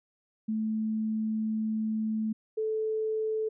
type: tone pair in turn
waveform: sine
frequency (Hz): 218.4 / 436.8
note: A3 / A4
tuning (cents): -13 / -13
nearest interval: octave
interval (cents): 1200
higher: second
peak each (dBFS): -27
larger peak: neither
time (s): 0.48-2.33 / 2.57-3.49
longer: first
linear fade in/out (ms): 10
effects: none